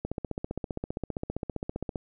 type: click train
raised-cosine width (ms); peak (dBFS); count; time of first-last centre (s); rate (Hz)
2; -18; 30; 0.05-1.958; 15.2
effects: none